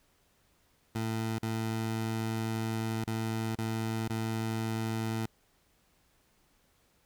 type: tone with dropouts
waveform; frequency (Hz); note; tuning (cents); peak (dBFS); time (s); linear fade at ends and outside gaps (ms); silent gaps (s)
20% pulse; 111.8; A2; +28; -26; 0.95-5.26; 5; 1.385-1.428 / 3.043-3.073 / 3.554-3.585 / 4.081-4.098
effects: pink hiss -69 dBFS RMS until 7.05 s